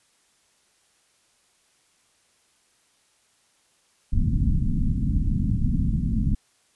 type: low-pass noise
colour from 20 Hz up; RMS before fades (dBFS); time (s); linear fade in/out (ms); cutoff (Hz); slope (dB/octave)
pink; -22; 4.12-6.35; 10; 250; 48
effects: white hiss -64 dBFS RMS until 6.75 s + resampled to 24000 Hz